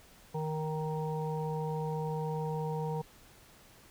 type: harmonic tone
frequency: 155.8 Hz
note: D#3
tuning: 3 cents sharp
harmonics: 1 / 3 / 5 / 6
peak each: -34 / -37 / -43 / -41 dBFS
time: 0.34-3.02 s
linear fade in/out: 10 ms
effects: pink hiss -58 dBFS RMS until 3.9 s